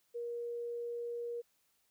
sine tone, 474 Hz, A#4, 29 cents sharp, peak -37 dBFS, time 0.14-1.42 s, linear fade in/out 20 ms, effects white hiss -75 dBFS RMS until 1.9 s

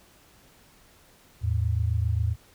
sine tone pair together, 81.17 / 108.6 Hz, E2 / A2, -26 / -22 cents, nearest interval perfect fourth, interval 504 cents, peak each -25 dBFS, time 1.41-2.36 s, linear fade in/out 50 ms, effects pink hiss -57 dBFS RMS until 2.54 s

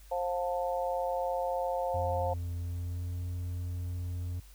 harmonic tone, 177.1 Hz, F3, 24 cents sharp, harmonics 3 / 4 / 5, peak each -32 / -34 / -36 dBFS, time 0.11-2.34 s, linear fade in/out 10 ms
triangle tone with pitch glide, 86.6 to 88.52 Hz, F2 to F2, -14 to +24 cents, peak -31 dBFS, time 1.94-4.4 s, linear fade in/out 5 ms, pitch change +38 cents, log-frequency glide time 2.58-3.13 s
effects added 50 Hz sine -51 dBFS peak until 4.54 s + white hiss -60 dBFS RMS until 4.54 s

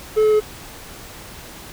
triangle tone with pitch steps, 432 / 429.3 / 426.5 Hz, A4 / A4 / G#4, -32 / -43 / +46 cents, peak -10 dBFS, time 0.16-0.406 s, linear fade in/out 20 ms, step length 82 ms, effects pink hiss -38 dBFS RMS until 1.72 s

